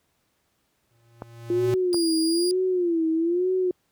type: tone with exponential growth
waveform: square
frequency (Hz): 116.54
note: A#2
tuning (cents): 0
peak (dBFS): -25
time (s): 0.91-1.74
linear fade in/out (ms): 0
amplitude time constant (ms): 180
type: clicks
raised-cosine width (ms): 1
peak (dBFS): -19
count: 2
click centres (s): 1.221 / 1.944
type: tone with vibrato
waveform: sine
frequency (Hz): 346.1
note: F4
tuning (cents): -16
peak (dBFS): -20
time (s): 1.5-3.71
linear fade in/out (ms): 2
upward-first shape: sine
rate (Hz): 1.1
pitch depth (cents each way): 130
type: tone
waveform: 30% pulse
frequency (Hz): 4848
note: D#8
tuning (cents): -46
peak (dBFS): -24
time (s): 1.93-2.51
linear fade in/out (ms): 0
effects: pink hiss -70 dBFS RMS until 3.91 s + high-pass 60 Hz 12 dB/octave